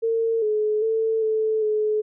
sine tone with pitch steps, 454.3 / 426.3 / 445.4 / 437.2 / 427.3 Hz, A#4 / G#4 / A4 / A4 / G#4, -45 / +45 / +21 / -11 / +49 cents, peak -19 dBFS, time 0.02-2.02 s, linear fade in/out 20 ms, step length 400 ms, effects none

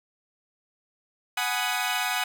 15% pulse chord, G# minor seventh, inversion third, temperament equal with one note detuned, 740 / 835.9 / 987.8 / 1244.5 Hz, F#5 / G#5 / B5 / D#6, 0 / +11 / 0 / 0 cents, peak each -22 / -25 / -27 / -26 dBFS, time 1.37-2.24 s, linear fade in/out 5 ms, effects none

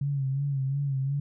sine tone with vibrato, 137.8 Hz, C#3, 10 cents flat, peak -25 dBFS, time 0.01-1.2 s, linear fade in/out 5 ms, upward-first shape sine, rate 2.8 Hz, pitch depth 61 cents each way, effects none

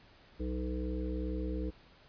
harmonic tone, 62.5 Hz, B1, 21 cents sharp, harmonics 1 / 3 / 5 / 7 / 8, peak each -35 / -42 / -39 / -44 / -45 dBFS, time 0.39-1.71 s, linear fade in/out 20 ms, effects pink hiss -60 dBFS RMS until 2.08 s + resampled to 11025 Hz

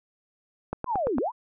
click train, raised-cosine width 1 ms, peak -15 dBFS, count 5, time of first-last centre 0.73-1.184 s, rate 8.82 Hz
sine linear two-way sweep, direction down then up, 1063 to 220 to 1063 Hz, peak -24 dBFS, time 0.86-1.32 s, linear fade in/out 50 ms, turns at 1.18 s
effects none

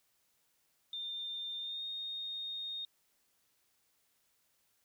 sine tone with pitch glide, 3606 to 3697 Hz, A7 to A#7, +42 to -15 cents, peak -38 dBFS, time 0.93-2.85 s, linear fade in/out 2 ms, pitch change +43 cents, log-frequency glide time 1.59-1.83 s, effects white hiss -75 dBFS RMS until 4.84 s

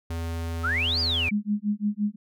square tone, 83.1 Hz, E2, 15 cents sharp, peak -29 dBFS, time 0.1-1.29 s, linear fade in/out 5 ms
sine exponential two-way sweep, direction up then down, 1244.5 to 4978 to 2236 Hz, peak -23 dBFS, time 0.63-1.31 s, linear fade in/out 20 ms, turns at 1 s
sine tone with tremolo, 207.7 Hz, G#3, in tune, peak -20 dBFS, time 1.31-2.16 s, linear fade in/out 10 ms, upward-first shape sine, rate 5.8 Hz, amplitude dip 100%
effects none

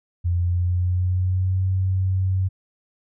sine tone with pitch glide, 87.31 to 94.12 Hz, F2 to F#2, 0 to +30 cents, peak -18 dBFS, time 0.24-2.49 s, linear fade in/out 20 ms, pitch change +130 cents, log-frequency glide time 0.35-1.64 s, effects none

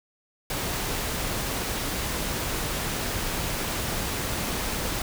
pink noise, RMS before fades -29 dBFS, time 0.5-5.02 s, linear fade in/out 2 ms, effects none

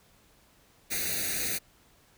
white noise with comb filter, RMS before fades -31 dBFS, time 0.9-1.59 s, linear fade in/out 20 ms, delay 0.47 ms, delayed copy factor +1, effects pink hiss -62 dBFS RMS until 2.17 s

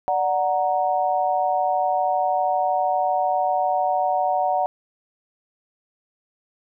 sine chord, D augmented, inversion none, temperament equal, 587.3 / 740 / 932.3 Hz, D5 / F#5 / A#5, 0 / 0 / 0 cents, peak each -25 / -20 / -26 dBFS, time 0.08-4.66 s, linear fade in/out 0 ms, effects none

